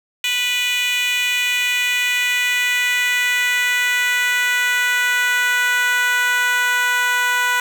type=tone with high-pass filter sweep; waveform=10% pulse; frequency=492.7 Hz; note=B4; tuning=4 cents flat; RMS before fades=-18 dBFS; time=0.24-7.6 s; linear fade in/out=2 ms; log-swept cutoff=2700 to 1200 Hz; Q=2.6; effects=8-bit